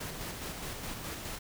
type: noise with tremolo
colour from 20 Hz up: pink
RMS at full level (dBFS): -39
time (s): 0-1.39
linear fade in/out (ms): 10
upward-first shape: square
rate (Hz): 4.8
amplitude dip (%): 30
effects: none